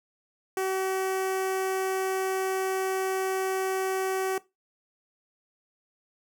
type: tone with notch filter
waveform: sawtooth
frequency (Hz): 380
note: F#4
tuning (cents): +46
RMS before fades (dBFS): -28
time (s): 0.57-4.38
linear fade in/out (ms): 2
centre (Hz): 3900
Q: 1.2
effects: noise-tail reverb RT60 0.2 s tail -18 dB re dry